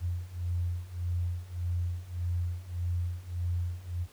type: beating tone pair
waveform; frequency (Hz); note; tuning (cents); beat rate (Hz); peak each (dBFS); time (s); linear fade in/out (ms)
sine; 86.6 / 88.3; F2 / F2; -14 / +20; 1.7; -34 / -32; 0-4.07; 50
effects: pink hiss -58 dBFS RMS until 4.12 s